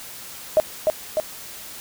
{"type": "tone with echo", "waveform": "sine", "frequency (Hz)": 622.3, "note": "D#5", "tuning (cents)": 0, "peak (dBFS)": -11, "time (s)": [0.57, 0.6], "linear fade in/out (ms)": 0, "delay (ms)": 300, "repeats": 2, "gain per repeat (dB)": -3, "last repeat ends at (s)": 1.2, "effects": ["white hiss -38 dBFS RMS until 1.8 s"]}